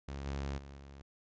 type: tone with level steps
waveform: sawtooth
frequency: 69.3 Hz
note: C#2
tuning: in tune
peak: -36 / -32 / -44 / -46 dBFS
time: 0.08-1.02 s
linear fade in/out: 5 ms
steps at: 0.25 / 0.57 / 0.77 s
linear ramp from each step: 20 ms
effects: resampled to 16000 Hz